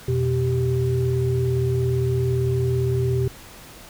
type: tone cluster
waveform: sine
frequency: 86.7 / 124.3 / 390 Hz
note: F2 / B2 / G4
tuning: -12 / +12 / -9 cents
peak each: -28 / -20 / -24 dBFS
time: 0.08-3.28 s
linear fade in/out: 5 ms
effects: pink hiss -43 dBFS RMS until 3.89 s